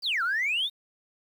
sine exponential two-way sweep, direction down then up, 4978 to 1325 to 3788 Hz, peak -23 dBFS, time 0.02-0.7 s, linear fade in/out 50 ms, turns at 0.23 s, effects tanh soft clip ceiling -21 dBFS + 9-bit

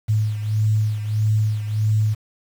sine beating tone pair, 107.2 / 108.8 Hz, A2 / A2, -45 / -19 cents, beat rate 1.6 Hz, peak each -18 / -24 dBFS, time 0.08-2.15 s, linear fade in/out 20 ms, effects 7-bit

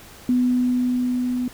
sine tone with level ramp, 248.9 Hz, B3, 14 cents sharp, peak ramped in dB -15 to -21 dBFS, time 0.29-1.48 s, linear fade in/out 2 ms, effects pink hiss -44 dBFS RMS until 1.53 s

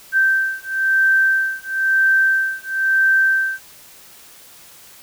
sine beating tone pair, 1559 / 1560 Hz, G6 / G6, -10 / -9 cents, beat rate 1 Hz, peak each -17 dBFS, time 0.12-3.6 s, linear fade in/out 50 ms, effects white hiss -44 dBFS RMS until 5.02 s

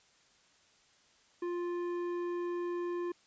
triangle tone with tanh clipping, 349.8 Hz, F4, 3 cents sharp, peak -35 dBFS, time 1.42-3.12 s, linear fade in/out 5 ms, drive 15 dB, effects white hiss -66 dBFS RMS until 3.26 s + resampled to 16000 Hz

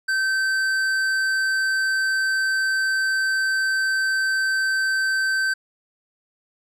sine tone with tanh clipping, 1548 Hz, G6, 22 cents flat, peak -21 dBFS, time 0.08-5.54 s, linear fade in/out 10 ms, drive 12 dB, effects none

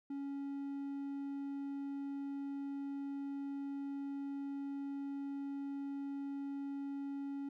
triangle tone, 278.9 Hz, C#4, 11 cents sharp, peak -37 dBFS, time 0.1-7.49 s, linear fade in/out 5 ms, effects none

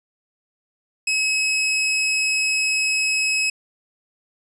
sawtooth tone, 2563 Hz, E7, 49 cents flat, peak -15 dBFS, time 1.07-3.5 s, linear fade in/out 5 ms, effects resampled to 24000 Hz

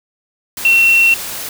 sine tone in noise, 2718 Hz, F7, 48 cents flat, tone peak -7 dBFS, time 0.65-1.14 s, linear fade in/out 2 ms, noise white, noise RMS -25 dBFS, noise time 0.57-1.49 s, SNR +15 dB, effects none

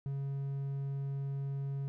triangle tone, 138.3 Hz, C#3, 4 cents flat, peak -32 dBFS, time 0.06-1.88 s, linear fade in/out 0 ms, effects none

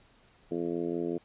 harmonic tone, 85.3 Hz, F2, 40 cents flat, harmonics 2 / 3 / 4 / 5 / 6 / 7 / 8, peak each -40 / -36 / -33 / -35 / -45 / -45 / -47 dBFS, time 0.51-1.18 s, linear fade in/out 5 ms, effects pink hiss -62 dBFS RMS until 1.24 s + resampled to 8000 Hz

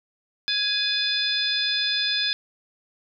harmonic tone with a mistuned harmonic, 830.6 Hz, G#5, in tune, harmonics 2 / 3 / 4 / 5 / 6, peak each -30 / -31 / -25 / -30 / -27 dBFS, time 0.48-2.33 s, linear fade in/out 0 ms, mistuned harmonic 4, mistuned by +90 cents, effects none

